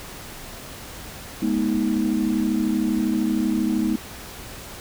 sine tone cluster, 209 / 241.8 / 316.4 Hz, G#3 / B3 / D#4, +11 / -36 / +29 cents, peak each -23 dBFS, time 1.42-3.96 s, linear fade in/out 5 ms, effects tanh soft clip ceiling -10 dBFS + pink hiss -38 dBFS RMS until 4.8 s

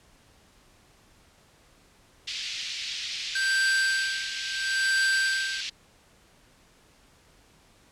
white band-pass noise, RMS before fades -34 dBFS, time 2.27-5.7 s, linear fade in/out 10 ms, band 2300 to 4900 Hz, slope 24 dB/octave
square tone with tremolo, 1568 Hz, G6, in tune, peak -22 dBFS, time 3.35-5.61 s, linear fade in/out 5 ms, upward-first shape sine, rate 0.74 Hz, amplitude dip 85%
effects pink hiss -59 dBFS RMS until 7.91 s + low-pass 10000 Hz 12 dB/octave

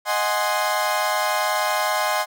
30% pulse chord, Ab dominant seventh, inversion second, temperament equal, 622.3 / 740 / 830.6 / 1046.5 Hz, Eb5 / Gb5 / Ab5 / C6, 0 / 0 / 0 / 0 cents, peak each -23 / -24 / -23 / -22 dBFS, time 0.05-2.26 s, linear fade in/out 50 ms, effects none

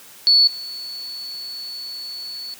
sine tone with level steps, 4435 Hz, C#8, in tune, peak -10 / -29 dBFS, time 0.27-2.54 s, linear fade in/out 0 ms, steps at 0.47 s, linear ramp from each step 5 ms, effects white hiss -44 dBFS RMS until 2.59 s + high-pass 100 Hz 12 dB/octave

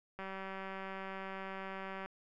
click train, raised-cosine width 0.5 ms, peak -29 dBFS, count 360, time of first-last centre 0.19-2.06 s, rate 192 Hz, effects none

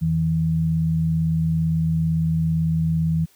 sine tone pair together, 84 / 161.81 Hz, E2 / E3, +33 / -32 cents, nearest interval major seventh, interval 1135 cents, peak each -27 / -18 dBFS, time 0.01-3.26 s, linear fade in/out 20 ms, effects white hiss -57 dBFS RMS until 3.35 s

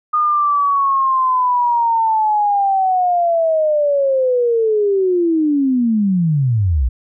sine linear sweep, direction down, 1229 to 55 Hz, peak -12 dBFS, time 0.13-6.89 s, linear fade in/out 10 ms, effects none

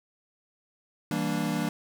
square chord, E half-diminished seventh, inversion none, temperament equal with one note detuned, 162.73 / 196 / 233.1 / 293.7 Hz, E3 / G3 / Bb3 / D4, -22 / 0 / 0 / 0 cents, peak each -33 dBFS, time 1.11-1.69 s, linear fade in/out 2 ms, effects 10-bit

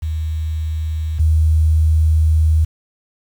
sine tone pair in turn, 78.8 / 78.8 Hz, D#2 / D#2, +23 / +23 cents, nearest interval unison, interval 0 cents, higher neither, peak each -18 / -10 dBFS, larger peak second, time 0.02-1.19 / 1.19-2.65 s, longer second, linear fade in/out 10 ms, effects 7-bit

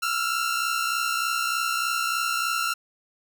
sawtooth tone pair together, 1333.6 / 1396.9 Hz, E6 / F6, +20 / 0 cents, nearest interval minor second, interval 80 cents, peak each -23 dBFS, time 0.02-2.74 s, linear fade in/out 10 ms, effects none

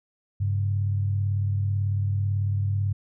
sine tone pair together, 99.5 / 137.61 Hz, G2 / C#3, +26 / -12 cents, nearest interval tritone, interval 562 cents, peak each -22 / -33 dBFS, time 0.4-2.93 s, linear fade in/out 10 ms, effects none

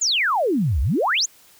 sine exponential two-way sweep, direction down then up, 7380 to 58.8 to 7380 Hz, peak -17 dBFS, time 0.01-1.26 s, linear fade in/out 10 ms, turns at 0.81 s, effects white hiss -52 dBFS RMS until 1.59 s

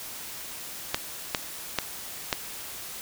clicks, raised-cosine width 0.2 ms, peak -6 dBFS, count 4, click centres 0.945 / 1.348 / 1.787 / 2.328 s, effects white hiss -39 dBFS RMS until 3.01 s

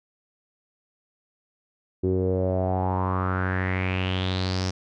sawtooth tone with low-pass filter sweep, 92.9 Hz, F#2, 7 cents sharp, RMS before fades -25 dBFS, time 2.03-4.71 s, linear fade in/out 10 ms, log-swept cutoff 360 to 5600 Hz, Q 5.6, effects none

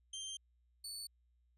25% pulse tone pair in turn, 3154 / 4472 Hz, G7 / C#8, +10 / +14 cents, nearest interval tritone, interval 604 cents, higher second, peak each -39 / -39 dBFS, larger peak neither, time 0.13-0.37 / 0.84-1.07 s, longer first, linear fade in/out 5 ms, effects added 60 Hz sine -70 dBFS peak until 1.57 s + resampled to 32000 Hz

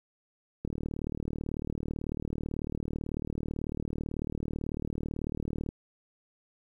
click train, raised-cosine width 3 ms, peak -21 dBFS, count 193, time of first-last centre 0.65-5.689 s, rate 38.1 Hz, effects 10-bit

